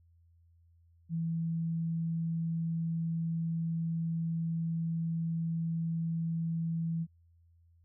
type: tone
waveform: sine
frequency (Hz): 164.81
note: E3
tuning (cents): 0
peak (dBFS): -30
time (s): 1.09-7.07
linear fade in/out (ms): 50
effects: added 84 Hz sine -61 dBFS peak until 7.84 s